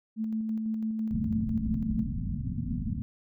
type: tone with tremolo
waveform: sine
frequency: 220 Hz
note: A3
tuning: in tune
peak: -27 dBFS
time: 0.16-2.07 s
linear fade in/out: 50 ms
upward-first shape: square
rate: 6 Hz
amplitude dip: 25%
type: low-pass noise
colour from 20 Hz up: white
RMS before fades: -32 dBFS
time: 1.11-3.02 s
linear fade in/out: 0 ms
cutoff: 250 Hz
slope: 96 dB/octave
effects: none